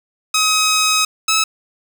10% pulse tone pair in turn, 1268 / 1295.4 Hz, D#6 / E6, +32 / -31 cents, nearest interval unison, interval 37 cents, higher second, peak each -5 dBFS, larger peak neither, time 0.34-1.05 / 1.28-1.44 s, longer first, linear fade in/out 5 ms, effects none

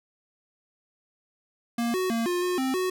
square tone with pitch steps, 234.9 / 371 / 229.5 / 354.7 / 360.4 / 262.4 / 369.5 Hz, A#3 / F#4 / A#3 / F4 / F#4 / C4 / F#4, +13 / +5 / -27 / +27 / -45 / +5 / -2 cents, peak -25 dBFS, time 1.78-2.9 s, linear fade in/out 5 ms, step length 160 ms, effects none

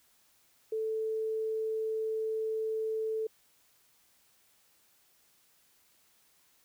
sine tone, 440 Hz, A4, in tune, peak -30 dBFS, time 0.72-3.27 s, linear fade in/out 5 ms, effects white hiss -67 dBFS RMS until 6.64 s

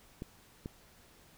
clicks, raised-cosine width 3 ms, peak -26 dBFS, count 2, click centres 0.221 / 0.659 s, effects pink hiss -61 dBFS RMS until 1.37 s

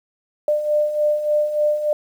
sine beating tone pair, 596 / 599.4 Hz, D5 / D5, +25 / +35 cents, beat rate 3.4 Hz, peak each -24 / -17 dBFS, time 0.48-1.93 s, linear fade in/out 2 ms, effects 8-bit

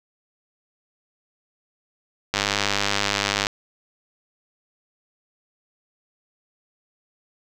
click train, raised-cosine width 0.2 ms, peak -3 dBFS, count 115, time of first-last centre 2.34-3.469 s, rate 101 Hz, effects none

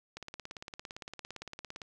click train, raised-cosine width 0.2 ms, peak -25 dBFS, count 30, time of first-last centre 0.17-1.818 s, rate 17.6 Hz, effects none

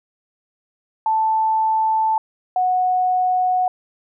sine tone pair in turn, 880 / 734.9 Hz, A5 / F#5, 0 / -12 cents, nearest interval minor third, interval 312 cents, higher first, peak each -15 dBFS, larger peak neither, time 1.06-2.18 / 2.56-3.68 s, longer neither, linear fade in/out 2 ms, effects none

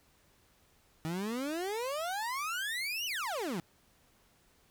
30% pulse exponential two-way sweep, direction up then down, 155.56 to 3025 to 155.56 Hz, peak -31 dBFS, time 1.05-3.6 s, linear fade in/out 0 ms, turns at 3.06 s, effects pink hiss -67 dBFS RMS until 4.7 s

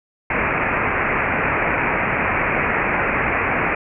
white low-pass noise, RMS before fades -20 dBFS, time 0.3-3.75 s, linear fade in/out 5 ms, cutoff 2500 Hz, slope 96 dB/octave, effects none

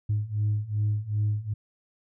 sine beating tone pair, 103.83 / 106.43 Hz, G#2 / G#2, 0 / +43 cents, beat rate 2.6 Hz, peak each -27 / -25 dBFS, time 0.09-1.54 s, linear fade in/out 10 ms, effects tanh soft clip ceiling -19 dBFS

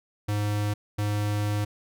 square tone pair in turn, 104 / 104 Hz, G#2 / G#2, +3 / +3 cents, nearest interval unison, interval 0 cents, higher neither, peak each -25 dBFS, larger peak neither, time 0.28-0.74 / 0.98-1.65 s, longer second, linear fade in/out 10 ms, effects none

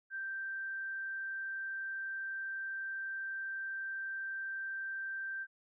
sine tone, 1568 Hz, G6, in tune, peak -37 dBFS, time 0.1-5.47 s, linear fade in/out 50 ms, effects none

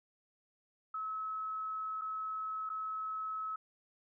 sine tone with dropouts, 1291 Hz, E6, 37 cents flat, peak -36 dBFS, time 0.94-3.56 s, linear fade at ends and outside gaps 5 ms, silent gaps 2.013-2.017 / 2.693-2.699 s, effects none

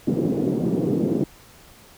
white band-pass noise, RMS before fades -22 dBFS, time 0.07-1.24 s, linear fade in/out 5 ms, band 150 to 370 Hz, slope 24 dB/octave, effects pink hiss -49 dBFS RMS until 1.97 s

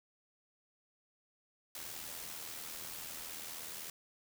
white noise with amplitude modulation, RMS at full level -43 dBFS, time 1.75-3.9 s, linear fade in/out 2 ms, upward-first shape sine, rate 80.3 Hz, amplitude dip 50%, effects none

